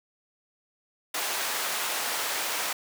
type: high-pass noise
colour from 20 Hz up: pink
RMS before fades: -30 dBFS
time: 1.14-2.73 s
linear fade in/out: 5 ms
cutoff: 720 Hz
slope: 12 dB/octave
effects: none